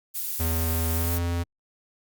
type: noise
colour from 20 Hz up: violet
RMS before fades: -30 dBFS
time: 0.14-1.19 s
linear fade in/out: 20 ms
type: tone with pitch glide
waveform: square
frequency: 82.41 to 85.96 Hz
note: E2 to F2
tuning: 0 to -27 cents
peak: -25 dBFS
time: 0.39-1.44 s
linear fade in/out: 20 ms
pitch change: +73 cents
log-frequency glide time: 0.94-1.17 s
effects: Opus 48 kbps